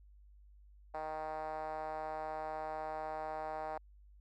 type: tone with band-pass filter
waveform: 5% pulse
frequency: 156 Hz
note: D#3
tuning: 5 cents sharp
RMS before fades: -41 dBFS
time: 0.94-3.78 s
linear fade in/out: 5 ms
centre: 720 Hz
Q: 3.7
effects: added 50 Hz sine -57 dBFS peak until 4.2 s